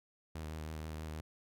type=tone with vibrato; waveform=sawtooth; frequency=78.2 Hz; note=D#2; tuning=9 cents sharp; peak=-37 dBFS; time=0.35-1.21 s; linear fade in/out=5 ms; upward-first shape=triangle; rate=6.2 Hz; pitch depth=32 cents each way; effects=none